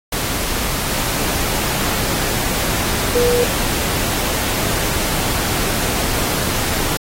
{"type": "tone in noise", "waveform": "sine", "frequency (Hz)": 484.6, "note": "B4", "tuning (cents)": -33, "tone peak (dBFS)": -13, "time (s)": [3.15, 3.44], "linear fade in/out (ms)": 5, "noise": "pink", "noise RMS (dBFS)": -20, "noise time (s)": [0.12, 6.97], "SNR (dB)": 4, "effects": ["AAC 48 kbps"]}